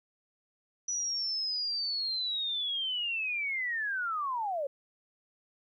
sine linear sweep, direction down, 5920 to 531 Hz, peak -30 dBFS, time 0.88-4.67 s, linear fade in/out 5 ms, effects 12-bit

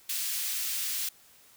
white high-pass noise, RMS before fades -32 dBFS, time 0.09-1.09 s, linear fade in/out 5 ms, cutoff 2300 Hz, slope 12 dB/octave, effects white hiss -58 dBFS RMS until 1.56 s

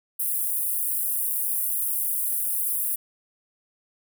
pink high-pass noise, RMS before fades -26 dBFS, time 0.19-2.96 s, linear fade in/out 10 ms, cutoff 9800 Hz, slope 48 dB/octave, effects none

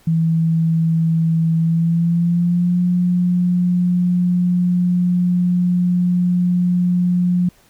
sine tone with pitch glide, 163.4 to 178.19 Hz, E3 to F3, -15 to +35 cents, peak -13 dBFS, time 0.07-7.49 s, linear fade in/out 5 ms, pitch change +150 cents, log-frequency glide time 1.57-2.81 s, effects pink hiss -53 dBFS RMS until 7.69 s

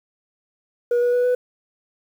sine tone with pitch steps, 481.2 / 486.2 / 491.3 / 496.4 Hz, B4 / B4 / B4 / B4, -45 / -27 / -9 / +9 cents, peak -13 dBFS, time 0.91-1.35 s, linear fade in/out 5 ms, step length 110 ms, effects tanh soft clip ceiling -15 dBFS + 8-bit

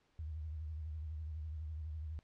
sine tone with vibrato, 77.78 Hz, D#2, in tune, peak -40 dBFS, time 0.19-2.19 s, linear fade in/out 0 ms, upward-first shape sine, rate 12 Hz, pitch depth 84 cents each way, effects pink hiss -75 dBFS RMS until 2.23 s + low-pass 5000 Hz 12 dB/octave

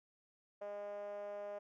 5% pulse tone with band-pass filter, 204.5 Hz, G#3, 26 cents flat, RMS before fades -45 dBFS, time 0.61-1.59 s, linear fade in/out 10 ms, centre 570 Hz, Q 8.6, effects none

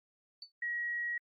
sine tone with exponential decay, 4497 Hz, C#8, 24 cents sharp, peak -40 dBFS, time 0.42-0.52 s, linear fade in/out 2 ms, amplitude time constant 21 ms
sine tone, 1905 Hz, A#6, 37 cents sharp, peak -33 dBFS, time 0.62-1.18 s, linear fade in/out 5 ms
effects Opus 48 kbps

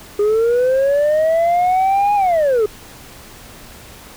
sine linear two-way sweep, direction up then down, 406.7 to 830.6 to 406.7 Hz, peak -9 dBFS, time 0.19-2.66 s, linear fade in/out 5 ms, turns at 2.15 s, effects tanh soft clip ceiling -11 dBFS + pink hiss -39 dBFS RMS until 4.16 s

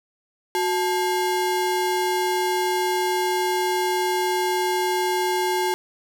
square ring-modulated tone, 622.3 Hz, D#5, in tune, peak -18 dBFS, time 0.55-5.74 s, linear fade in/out 0 ms, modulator 256 Hz, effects none

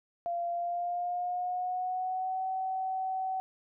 sine tone with pitch glide, 690 to 756.8 Hz, F5 to F#5, -21 to +39 cents, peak -30 dBFS, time 0.26-3.4 s, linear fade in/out 0 ms, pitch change +160 cents, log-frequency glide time 0.5-2.46 s, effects none

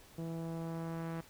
sawtooth tone with low-pass filter sweep, 164.81 Hz, E3, in tune, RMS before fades -40 dBFS, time 0.18-1.21 s, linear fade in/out 5 ms, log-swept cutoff 550 to 1800 Hz, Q 0.94, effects pink hiss -59 dBFS RMS until 1.29 s

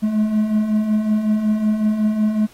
triangle beating tone pair, 209.8 / 215.2 Hz, G#3 / A3, +18 / -38 cents, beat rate 5.4 Hz, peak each -22 / -14 dBFS, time 0.02-2.47 s, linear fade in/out 20 ms, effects pink hiss -49 dBFS RMS until 2.53 s + AAC 48 kbps

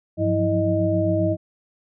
sine tone cluster, 100.4 / 172.9 / 180.4 / 325.2 / 622 Hz, G2 / F3 / F#3 / E4 / D#5, +42 / -17 / -44 / -23 / -1 cents, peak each -23 / -30 / -29 / -23 / -22 dBFS, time 0.17-1.37 s, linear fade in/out 50 ms, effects none

